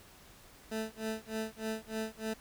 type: tone with tremolo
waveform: 20% pulse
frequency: 220 Hz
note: A3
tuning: in tune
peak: -28 dBFS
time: 0.71-2.34 s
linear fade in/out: 10 ms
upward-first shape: sine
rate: 3.3 Hz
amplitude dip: 100%
effects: pink hiss -57 dBFS RMS until 2.4 s